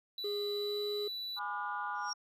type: tone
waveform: triangle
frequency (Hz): 3957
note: B7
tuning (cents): +3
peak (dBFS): -36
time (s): 0.18-1.39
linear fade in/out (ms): 2
type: tone with pitch glide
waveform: triangle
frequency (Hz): 410.1 to 413.7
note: G#4 to G#4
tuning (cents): -22 to -7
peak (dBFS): -32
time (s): 0.24-1.08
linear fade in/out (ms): 5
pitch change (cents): +15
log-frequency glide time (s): 0.54-0.8
type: chord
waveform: sine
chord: G# diminished seventh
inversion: none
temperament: just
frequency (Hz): 830.6 / 996.7 / 1196.1 / 1435.3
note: G#5 / B5 / D6 / F6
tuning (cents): 0 / +16 / +31 / +47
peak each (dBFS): -40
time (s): 1.36-2.14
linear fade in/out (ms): 50
type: tone with exponential growth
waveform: sine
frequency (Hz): 5588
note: F8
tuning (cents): 0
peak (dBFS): -33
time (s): 1.95-2.13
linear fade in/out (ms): 2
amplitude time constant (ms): 39
effects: tanh soft clip ceiling -26 dBFS